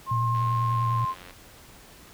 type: tone with pitch glide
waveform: sine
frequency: 1065 to 1050.3 Hz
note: C6 to C6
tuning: +30 to +6 cents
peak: -25 dBFS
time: 0.06-1.15 s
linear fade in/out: 50 ms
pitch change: -24 cents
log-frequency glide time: 0.67-1.03 s
type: tone with vibrato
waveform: sine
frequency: 116.54 Hz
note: A#2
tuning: in tune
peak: -24 dBFS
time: 0.11-1.05 s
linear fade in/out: 5 ms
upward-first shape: triangle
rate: 10 Hz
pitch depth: 35 cents each way
type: click train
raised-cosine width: 0.3 ms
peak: -28 dBFS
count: 87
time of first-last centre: 0.35-1.308 s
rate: 89.8 Hz
effects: pink hiss -50 dBFS RMS until 2.13 s